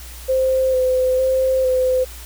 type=tone with vibrato; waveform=sine; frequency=517 Hz; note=C5; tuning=21 cents flat; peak=-14 dBFS; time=0.28-2.05 s; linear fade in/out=20 ms; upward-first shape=square; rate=1.1 Hz; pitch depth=17 cents each way; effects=added 60 Hz sine -35 dBFS peak until 2.25 s + white hiss -39 dBFS RMS until 2.25 s